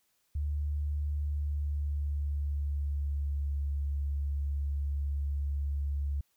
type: tone with pitch glide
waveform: sine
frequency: 73.42 to 70.96 Hz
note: D2 to C#2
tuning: 0 to +41 cents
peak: -29 dBFS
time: 0.35-6.21 s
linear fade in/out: 5 ms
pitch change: -59 cents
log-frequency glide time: 1.11-3.58 s
effects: white hiss -74 dBFS RMS until 6.36 s